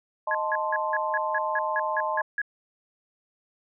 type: chord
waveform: sine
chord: A diminished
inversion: second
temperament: equal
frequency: 622.3 / 880 / 1046.5 Hz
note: Eb5 / A5 / C6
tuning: 0 / 0 / 0 cents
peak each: -30 / -29 / -29 dBFS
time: 0.27-2.22 s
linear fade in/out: 5 ms
type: tone bursts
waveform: sine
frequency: 1671 Hz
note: G#6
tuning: 10 cents sharp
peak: -24 dBFS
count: 11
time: 0.31-2.417 s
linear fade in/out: 2 ms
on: 37 ms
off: 170 ms
effects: none